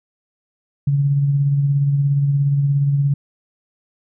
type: tone with tremolo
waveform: sine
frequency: 141.1 Hz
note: C#3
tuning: 31 cents sharp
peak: -12 dBFS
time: 0.87-3.14 s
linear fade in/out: 5 ms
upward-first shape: sine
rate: 17 Hz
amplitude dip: 35%
effects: none